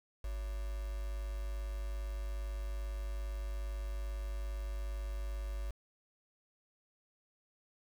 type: tone with quantisation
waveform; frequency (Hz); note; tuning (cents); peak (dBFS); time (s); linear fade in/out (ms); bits
sine; 51.2; G#1; -24; -36; 0.24-5.71; 5; 8
effects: none